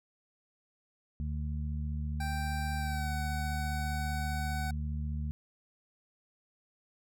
harmonic tone, 75 Hz, D2, 37 cents sharp, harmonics 1 / 2 / 3, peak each -33 / -39 / -43 dBFS, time 1.2-5.31 s, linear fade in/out 0 ms
25% pulse tone with pitch glide, 784 to 751.2 Hz, G5 to F#5, 0 to +26 cents, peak -33 dBFS, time 2.2-4.71 s, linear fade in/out 5 ms, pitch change -74 cents, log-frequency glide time 2.78-3.11 s
effects none

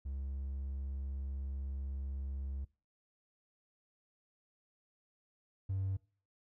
triangle tone pair in turn, 68 / 96.17 Hz, C#2 / G2, -33 / -33 cents, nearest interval tritone, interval 600 cents, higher second, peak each -35 / -30 dBFS, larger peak second, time 0.05-2.65 / 5.69-5.97 s, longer first, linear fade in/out 10 ms, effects noise-tail reverb RT60 0.4 s tail -24 dB re dry + tanh soft clip ceiling -28 dBFS

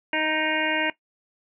harmonic tone with a mistuned harmonic, 311.7 Hz, D#4, 3 cents sharp, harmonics 1 / 2 / 3 / 5 / 6 / 7 / 8 / 9, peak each -30 / -30 / -30 / -30 / -30 / -30 / -30 / -30 dBFS, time 0.13-0.9 s, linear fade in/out 2 ms, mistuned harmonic 8, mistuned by -35 cents, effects noise-tail reverb RT60 0.1 s tail -17 dB re dry

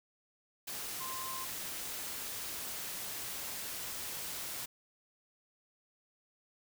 sine tone in noise, 1046.5 Hz, C6, in tune, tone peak -42 dBFS, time 1-1.45 s, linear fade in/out 10 ms, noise white, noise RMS -41 dBFS, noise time 0.67-4.66 s, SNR -4 dB, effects none

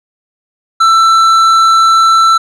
sine tone with tanh clipping, 1333 Hz, E6, 19 cents sharp, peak -6 dBFS, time 0.8-2.38 s, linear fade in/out 10 ms, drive 10 dB, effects none

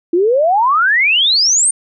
sine exponential sweep, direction up, 329.6 to 9100 Hz, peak -9 dBFS, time 0.13-1.71 s, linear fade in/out 5 ms, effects none

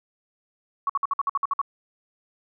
sine tone bursts, 1116 Hz, C#6, 11 cents sharp, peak -20 dBFS, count 10, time 0.87-1.615 s, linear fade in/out 2 ms, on 25 ms, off 55 ms, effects none

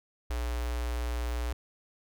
square tone with notch filter, 60.1 Hz, B1, 46 cents flat, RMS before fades -32 dBFS, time 0.3-1.53 s, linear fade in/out 5 ms, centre 170 Hz, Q 0.55, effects none

